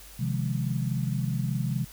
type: chord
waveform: sine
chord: F minor seventh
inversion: second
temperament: equal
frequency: 130.81 / 155.56 / 174.61 / 207.7 Hz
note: C3 / Eb3 / F3 / Ab3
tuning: 0 / 0 / 0 / 0 cents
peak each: -28 / -32 / -33 / -34 dBFS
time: 0.19-1.85 s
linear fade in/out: 10 ms
effects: added 50 Hz sine -49 dBFS peak until 1.92 s + white hiss -49 dBFS RMS until 1.92 s